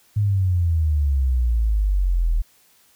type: exponential sweep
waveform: sine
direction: down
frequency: 106.2 to 38.89 Hz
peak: -16 dBFS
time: 0.16-2.42 s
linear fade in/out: 10 ms
effects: white hiss -57 dBFS RMS until 2.95 s